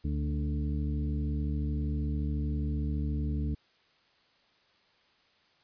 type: harmonic tone with a mistuned harmonic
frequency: 73.42 Hz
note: D2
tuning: in tune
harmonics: 1 / 2 / 3 / 4 / 6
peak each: -30 / -35 / -38 / -39 / -49 dBFS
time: 0.04-3.55 s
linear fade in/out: 10 ms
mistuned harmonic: 2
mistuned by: +16 cents
effects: white hiss -66 dBFS RMS until 5.63 s + resampled to 11025 Hz